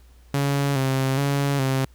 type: tone with vibrato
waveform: sawtooth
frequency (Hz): 136.9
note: C#3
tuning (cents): -21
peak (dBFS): -16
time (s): 0.34-1.85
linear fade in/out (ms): 2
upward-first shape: square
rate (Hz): 1.2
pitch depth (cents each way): 46
effects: added 60 Hz sine -48 dBFS peak until 1.94 s + pink hiss -60 dBFS RMS until 1.94 s